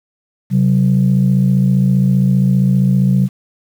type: tone pair together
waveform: sine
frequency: 133.15 / 188.3 Hz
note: C3 / F#3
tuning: +31 / +31 cents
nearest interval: tritone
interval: 600 cents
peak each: -11 dBFS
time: 0.5-3.29 s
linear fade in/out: 50 ms
effects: tanh soft clip ceiling -4 dBFS + 7-bit